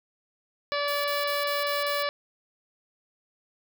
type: harmonic tone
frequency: 577 Hz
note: D5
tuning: 31 cents flat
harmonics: 1 / 2 / 3 / 4 / 5 / 6 / 7 / 8 / 9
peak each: -29 / -31 / -34 / -36 / -40 / -41 / -37 / -42 / -41 dBFS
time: 0.72-2.09 s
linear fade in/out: 0 ms
type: noise bursts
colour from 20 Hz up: violet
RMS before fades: -38 dBFS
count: 6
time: 0.88-2.025 s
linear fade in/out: 0 ms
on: 160 ms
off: 37 ms
effects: none